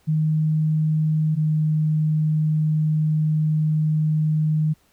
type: tone pair in turn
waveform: sine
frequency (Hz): 155.56 / 154.67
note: D#3 / D#3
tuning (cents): 0 / -10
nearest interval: unison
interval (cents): 10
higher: first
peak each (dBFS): -17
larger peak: neither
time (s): 0.07-1.36 / 1.36-4.74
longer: second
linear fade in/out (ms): 20
effects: pink hiss -61 dBFS RMS until 4.92 s